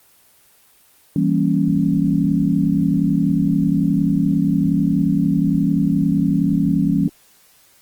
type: chord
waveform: sine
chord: E diminished seventh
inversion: none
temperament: equal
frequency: 164.81 / 196 / 233.1 / 277.2 Hz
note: E3 / G3 / Bb3 / Db4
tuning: 0 / 0 / 0 / 0 cents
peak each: -19 / -19 / -23 / -19 dBFS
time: 1.16-7.08 s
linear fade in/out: 2 ms
effects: white hiss -53 dBFS RMS until 7.81 s + Opus 24 kbps